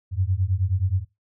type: beating tone pair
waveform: sine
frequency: 89.3 / 98.8 Hz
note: F2 / G2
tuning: +39 / +14 cents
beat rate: 9.5 Hz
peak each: -23 dBFS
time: 0.11-1.05 s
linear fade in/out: 50 ms
effects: noise-tail reverb RT60 0.2 s tail -19 dB re dry